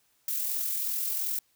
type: noise with amplitude modulation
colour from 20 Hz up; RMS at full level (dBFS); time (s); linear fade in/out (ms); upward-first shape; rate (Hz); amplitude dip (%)
violet; -29; 0.28-1.39; 2; sine; 42.8; 35
effects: white hiss -69 dBFS RMS until 1.55 s